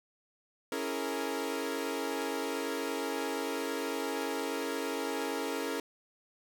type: chord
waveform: sawtooth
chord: A# half-diminished seventh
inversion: first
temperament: equal with one note detuned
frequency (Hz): 277.2 / 329.6 / 415.3 / 464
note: C#4 / E4 / G#4 / A#4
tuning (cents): 0 / 0 / 0 / -8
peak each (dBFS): -34 / -36 / -35 / -33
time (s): 0.72-5.8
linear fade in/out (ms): 2
effects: none